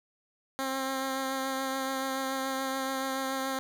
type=tone with vibrato; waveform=10% pulse; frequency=266.3 Hz; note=C4; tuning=31 cents sharp; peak=-22 dBFS; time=0.59-3.59 s; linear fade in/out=0 ms; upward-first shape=triangle; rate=7 Hz; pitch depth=19 cents each way; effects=none